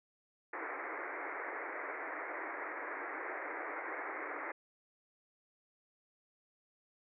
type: band-pass noise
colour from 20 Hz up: white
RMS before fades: -42 dBFS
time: 0.53-4.52 s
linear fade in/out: 5 ms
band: 290 to 2200 Hz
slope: 96 dB/octave
effects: none